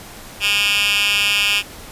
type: tone with high-pass filter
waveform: 10% pulse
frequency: 204.1 Hz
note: G#3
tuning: 30 cents flat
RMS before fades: -17 dBFS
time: 0.4-1.63 s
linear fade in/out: 50 ms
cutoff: 2500 Hz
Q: 4.9
effects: pink hiss -37 dBFS RMS until 1.91 s + resampled to 32000 Hz